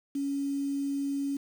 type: tone with quantisation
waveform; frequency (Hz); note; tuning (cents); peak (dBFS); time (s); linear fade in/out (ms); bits
sine; 279.2; C#4; +13; -28; 0.15-1.37; 5; 8
effects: none